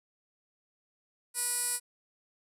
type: tone with band-pass filter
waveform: 15% pulse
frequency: 486.5 Hz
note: B4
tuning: 26 cents flat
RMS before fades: -32 dBFS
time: 1.34-1.8 s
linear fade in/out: 50 ms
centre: 10000 Hz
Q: 5.2
effects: none